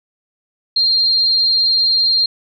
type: tone with amplitude modulation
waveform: sine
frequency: 4195 Hz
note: C8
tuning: 4 cents sharp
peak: -10 dBFS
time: 0.76-2.26 s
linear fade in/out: 5 ms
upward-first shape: sine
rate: 282 Hz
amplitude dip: 25%
effects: none